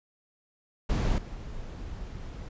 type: noise with level steps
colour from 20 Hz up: brown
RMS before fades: -25 / -39 dBFS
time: 0.89-2.49 s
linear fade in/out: 10 ms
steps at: 1.18 s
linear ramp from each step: 2 ms
effects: resampled to 16000 Hz